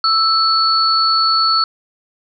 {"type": "tone pair together", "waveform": "sine", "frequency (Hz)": [1318.5, 4425], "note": ["E6", "C#8"], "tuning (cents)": [0, -4], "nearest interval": "octave + major sixth", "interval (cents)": 2096, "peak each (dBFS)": -14, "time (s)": [0.04, 1.64], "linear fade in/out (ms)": 2, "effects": []}